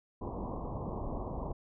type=low-pass noise; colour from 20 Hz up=pink; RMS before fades=-38 dBFS; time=0.21-1.53 s; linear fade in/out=10 ms; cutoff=1100 Hz; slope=96 dB/octave; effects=none